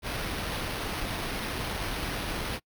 pink noise with sample-and-hold, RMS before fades -33 dBFS, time 0.02-2.6 s, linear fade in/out 50 ms, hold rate 7350 Hz, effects noise-tail reverb RT60 0.1 s tail -26 dB re dry

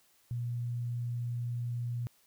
sine tone, 120 Hz, B2, 49 cents flat, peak -32 dBFS, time 0.31-2.07 s, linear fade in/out 0 ms, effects white hiss -67 dBFS RMS until 2.26 s

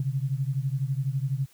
sine beating tone pair, 130.81 / 142.81 Hz, C3 / D3, 0 / -48 cents, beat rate 12 Hz, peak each -27 / -29 dBFS, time 0-1.46 s, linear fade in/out 2 ms, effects white hiss -59 dBFS RMS until 1.53 s

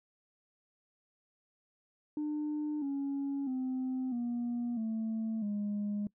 sine tone with pitch steps, 300 / 278.3 / 258.2 / 239.5 / 222.2 / 206.1 Hz, D4 / C#4 / C4 / A#3 / A3 / G#3, +37 / +7 / -23 / +47 / +17 / -13 cents, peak -30 dBFS, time 2.17-6.07 s, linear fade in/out 2 ms, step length 650 ms, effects noise-tail reverb RT60 0.1 s tail -23 dB re dry + tanh soft clip ceiling -30 dBFS

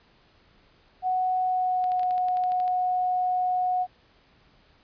sine tone with pitch glide, 740 to 731.1 Hz, F#5 to F#5, 0 to -21 cents, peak -22 dBFS, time 1.02-3.87 s, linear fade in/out 50 ms, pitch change -21 cents, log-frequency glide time 1.41-2.02 s
clicks, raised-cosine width 0.2 ms, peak -27 dBFS, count 12, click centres 1.841 / 1.919 / 1.995 / 2.032 / 2.109 / 2.18 / 2.285 / 2.371 / 2.438 / 2.52 / 2.601 / 2.679 s
effects pink hiss -60 dBFS RMS until 4.83 s + resampled to 11025 Hz

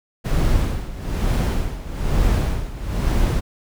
brown noise with tremolo, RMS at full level -17 dBFS, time 0.24-3.41 s, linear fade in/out 20 ms, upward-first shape sine, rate 1.1 Hz, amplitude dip 80%, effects none

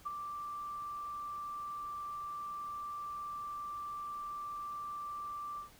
sine tone with ADSR envelope, 1174.7 Hz, D6, in tune, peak -33 dBFS, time 0.05-5.7 s, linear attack 18 ms, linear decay 19 ms, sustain -6 dB, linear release 120 ms, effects pink hiss -60 dBFS RMS until 5.79 s

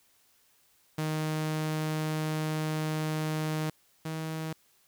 sawtooth tone pair in turn, 155.56 / 158.92 Hz, D#3 / D#3, 0 / +37 cents, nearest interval unison, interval 37 cents, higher second, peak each -25 / -29 dBFS, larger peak first, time 0.98-3.7 / 4.05-4.53 s, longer first, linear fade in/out 5 ms, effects white hiss -66 dBFS RMS until 4.87 s

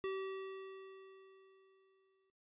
square tone with exponential decay, 384.3 Hz, G4, 34 cents flat, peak -37 dBFS, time 0.04-2.3 s, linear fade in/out 0 ms, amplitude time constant 490 ms, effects noise-tail reverb RT60 0.3 s tail -20 dB re dry + resampled to 8000 Hz

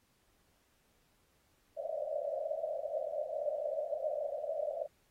white band-pass noise, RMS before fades -37 dBFS, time 1.76-4.88 s, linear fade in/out 50 ms, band 550 to 650 Hz, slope 96 dB/octave, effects pink hiss -73 dBFS RMS until 5.1 s + AAC 48 kbps

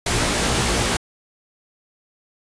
pink noise with comb filter, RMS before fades -20 dBFS, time 0.06-0.97 s, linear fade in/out 5 ms, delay 17 ms, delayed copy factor +0.75, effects resampled to 22050 Hz

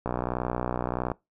click train, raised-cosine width 1 ms, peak -14 dBFS, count 66, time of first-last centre 0.06-1.117 s, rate 61.5 Hz, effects noise-tail reverb RT60 0.2 s tail -22 dB re dry

